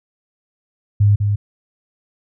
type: tone with echo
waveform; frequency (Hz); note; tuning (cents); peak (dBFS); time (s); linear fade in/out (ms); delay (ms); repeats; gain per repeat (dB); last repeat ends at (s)
sine; 102.6; G#2; -21; -9; 1-1.16; 10; 200; 1; -5; 1.36
effects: none